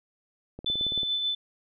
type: click train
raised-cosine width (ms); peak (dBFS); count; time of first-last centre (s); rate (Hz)
2; -26; 9; 0.59-1.032; 18.1
type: tone with tremolo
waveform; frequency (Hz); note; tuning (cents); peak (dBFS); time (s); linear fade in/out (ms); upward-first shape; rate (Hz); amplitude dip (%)
sine; 3513; A7; -3; -24; 0.66-1.35; 5; sine; 6.9; 35
effects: none